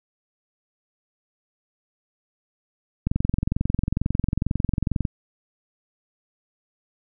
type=click train; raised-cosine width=5 ms; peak=-9 dBFS; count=45; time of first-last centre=3.07-5.052 s; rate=22.2 Hz; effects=none